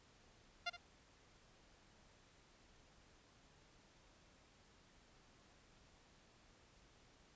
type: tone with echo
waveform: 10% pulse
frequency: 698.5 Hz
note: F5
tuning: in tune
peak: -30 dBFS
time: 0.66-0.7 s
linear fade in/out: 10 ms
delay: 69 ms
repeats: 1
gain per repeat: -12 dB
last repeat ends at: 0.769 s
effects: pink hiss -68 dBFS RMS until 7.35 s + resampled to 16000 Hz